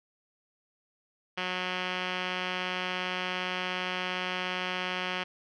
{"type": "tone with low-pass filter", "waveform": "5% pulse", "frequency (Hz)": 182.7, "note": "F#3", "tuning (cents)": -22, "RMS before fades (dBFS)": -33, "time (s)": [1.37, 5.24], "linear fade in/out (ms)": 10, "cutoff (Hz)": 3300, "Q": 7, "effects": []}